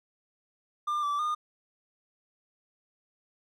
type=tone with pitch steps; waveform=triangle; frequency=1197 / 1161 / 1218 Hz; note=D6 / D6 / D#6; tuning=+33 / -20 / -37 cents; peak=-25 dBFS; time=0.87-1.35 s; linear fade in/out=10 ms; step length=160 ms; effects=none